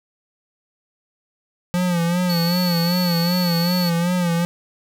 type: tone with vibrato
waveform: square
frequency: 174.61 Hz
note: F3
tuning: in tune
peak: -18 dBFS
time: 1.74-4.45 s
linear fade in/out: 0 ms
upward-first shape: sine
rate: 2.6 Hz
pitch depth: 66 cents each way
type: tone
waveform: square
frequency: 4435 Hz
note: C#8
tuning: in tune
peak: -25 dBFS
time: 2.29-3.9 s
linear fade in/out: 10 ms
effects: none